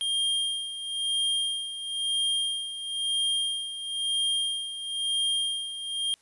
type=tone with tremolo; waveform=square; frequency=3211 Hz; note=G7; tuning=41 cents sharp; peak=-24 dBFS; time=0.01-6.14 s; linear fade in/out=0 ms; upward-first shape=sine; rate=1 Hz; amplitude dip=70%; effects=white hiss -63 dBFS RMS until 6.21 s + resampled to 24000 Hz